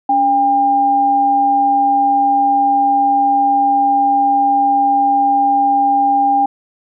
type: tone pair together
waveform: sine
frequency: 283.2 / 801 Hz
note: C#4 / G5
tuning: +37 / +37 cents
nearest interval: octave + tritone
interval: 1800 cents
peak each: -21 / -10 dBFS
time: 0.09-6.46 s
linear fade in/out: 5 ms
effects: none